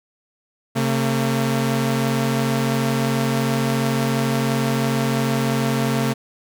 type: tone pair together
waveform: sawtooth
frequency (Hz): 134.68 / 226.5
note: C#3 / A#3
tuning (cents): -50 / -50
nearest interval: major sixth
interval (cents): 900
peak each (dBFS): -17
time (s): 0.75-6.14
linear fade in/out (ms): 20
effects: none